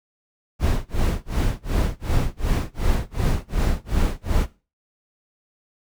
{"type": "noise with tremolo", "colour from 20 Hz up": "brown", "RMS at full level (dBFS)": -18, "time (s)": [0.59, 4.47], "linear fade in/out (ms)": 50, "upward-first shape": "sine", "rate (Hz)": 2.7, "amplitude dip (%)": 100, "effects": ["noise-tail reverb RT60 0.3 s tail -17 dB re dry"]}